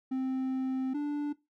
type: tone pair in turn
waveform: triangle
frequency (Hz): 261.6 / 292.6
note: C4 / D4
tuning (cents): 0 / -6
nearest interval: major second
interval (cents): 194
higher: second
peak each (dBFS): -27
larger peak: neither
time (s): 0.11-0.94 / 0.94-1.33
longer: first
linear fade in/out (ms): 10
effects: noise-tail reverb RT60 0.2 s tail -18 dB re dry